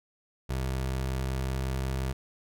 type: tone with pitch glide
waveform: 25% pulse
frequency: 65.2 to 65.73 Hz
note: C2 to C2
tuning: -5 to +9 cents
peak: -25 dBFS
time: 0.49-2.13 s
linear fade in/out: 10 ms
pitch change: +14 cents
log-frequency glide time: 0.63-2 s
effects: none